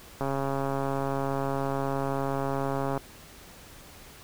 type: click train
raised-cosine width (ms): 1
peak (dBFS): -16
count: 380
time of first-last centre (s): 0.21-2.976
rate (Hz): 137
effects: pink hiss -49 dBFS RMS until 4.23 s